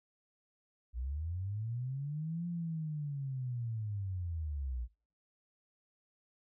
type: linear two-way sweep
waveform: sine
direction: up then down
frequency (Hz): 56.5 to 174.61 to 56.5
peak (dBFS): -35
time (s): 0.93-4.88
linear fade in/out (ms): 50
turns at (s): 2.47
effects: noise-tail reverb RT60 0.4 s tail -22 dB re dry